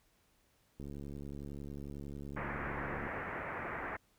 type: click train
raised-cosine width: 3 ms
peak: -33 dBFS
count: 162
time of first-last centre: 0.8-3.068 s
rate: 71 Hz
type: low-pass noise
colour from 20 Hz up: white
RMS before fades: -41 dBFS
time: 2.36-3.97 s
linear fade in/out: 10 ms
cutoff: 2100 Hz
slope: 48 dB/octave
effects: pink hiss -72 dBFS RMS until 4.18 s